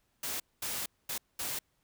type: noise bursts at uneven times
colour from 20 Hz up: white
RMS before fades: -36 dBFS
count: 4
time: 0.23-0.4 / 0.62-0.86 / 1.09-1.18 / 1.39-1.59 s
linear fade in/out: 5 ms
effects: pink hiss -75 dBFS RMS until 1.83 s